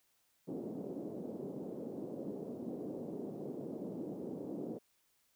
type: band-pass noise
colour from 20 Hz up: pink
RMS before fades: -43 dBFS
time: 0.47-4.79 s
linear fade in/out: 20 ms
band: 190 to 500 Hz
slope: 24 dB/octave
effects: white hiss -75 dBFS RMS until 5.35 s